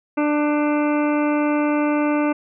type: harmonic tone with a mistuned harmonic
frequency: 296.4 Hz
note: D4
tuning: 16 cents sharp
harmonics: 1 / 2 / 3 / 4 / 5 / 7 / 8 / 9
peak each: -18 / -24 / -28 / -30 / -32 / -35 / -36 / -37 dBFS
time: 0.17-2.33 s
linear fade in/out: 10 ms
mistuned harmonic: 5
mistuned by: +15 cents
effects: none